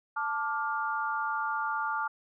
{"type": "chord", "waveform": "sine", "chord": "D minor", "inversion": "second", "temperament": "just", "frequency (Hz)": [881, 1174.7, 1409.6], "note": ["A5", "D6", "F6"], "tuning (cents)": [2, 0, 16], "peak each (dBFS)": -33, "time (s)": [0.16, 2.08], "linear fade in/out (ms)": 10, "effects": []}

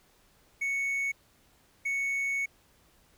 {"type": "tone bursts at uneven times", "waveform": "triangle", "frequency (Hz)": 2217, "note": "C#7", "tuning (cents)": 0, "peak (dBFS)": -26, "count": 2, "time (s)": [[0.61, 1.12], [1.85, 2.46]], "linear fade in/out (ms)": 10, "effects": ["pink hiss -64 dBFS RMS until 3.17 s"]}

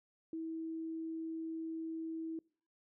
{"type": "tone", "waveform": "sine", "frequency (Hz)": 324.1, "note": "E4", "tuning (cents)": -29, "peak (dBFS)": -38, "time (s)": [0.33, 2.39], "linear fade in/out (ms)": 2, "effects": ["noise-tail reverb RT60 0.5 s tail -26 dB re dry"]}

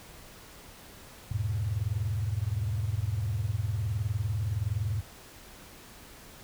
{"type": "chord", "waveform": "sine", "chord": "E major", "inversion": "none", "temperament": "equal", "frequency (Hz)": [82.41, 103.83, 123.47], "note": ["E2", "G#2", "B2"], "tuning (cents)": [0, 0, 0], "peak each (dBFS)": [-35, -29, -35], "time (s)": [1.31, 5.01], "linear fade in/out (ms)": 5, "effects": ["pink hiss -50 dBFS RMS until 6.43 s"]}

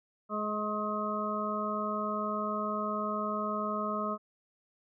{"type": "harmonic tone with a mistuned harmonic", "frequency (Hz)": 210.8, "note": "G#3", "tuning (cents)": 26, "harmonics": [1, 2, 3, 5, 6], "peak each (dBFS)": [-36, -40, -37, -37, -35], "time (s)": [0.29, 4.18], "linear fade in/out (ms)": 50, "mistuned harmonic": 5, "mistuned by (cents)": 29, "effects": []}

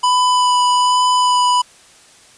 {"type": "tone with vibrato", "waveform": "square", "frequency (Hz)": 994, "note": "B5", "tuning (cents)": 11, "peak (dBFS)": -12, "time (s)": [0.03, 1.62], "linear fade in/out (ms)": 10, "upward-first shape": "sine", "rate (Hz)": 1.2, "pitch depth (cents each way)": 9, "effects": ["white hiss -46 dBFS RMS until 2.37 s", "resampled to 22050 Hz"]}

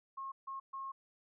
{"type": "tone bursts at uneven times", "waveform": "sine", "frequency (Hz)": 1080, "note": "C#6", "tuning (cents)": -45, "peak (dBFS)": -40, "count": 3, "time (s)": [[0.17, 0.32], [0.47, 0.6], [0.73, 0.92]], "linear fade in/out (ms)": 10, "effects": []}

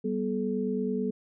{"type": "tone cluster", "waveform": "sine", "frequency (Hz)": [194.1, 243.3, 428.5], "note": ["G3", "B3", "A4"], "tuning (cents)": [-17, -26, -46], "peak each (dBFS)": -31, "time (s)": [0.04, 1.11], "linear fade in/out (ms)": 10, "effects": []}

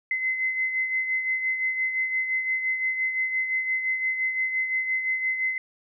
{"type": "beating tone pair", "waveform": "sine", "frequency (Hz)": [2049, 2054.8], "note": ["C7", "C7"], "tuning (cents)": [-37, -32], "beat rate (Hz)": 5.8, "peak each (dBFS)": [-24, -33], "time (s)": [0.11, 5.58], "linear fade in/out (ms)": 2, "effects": []}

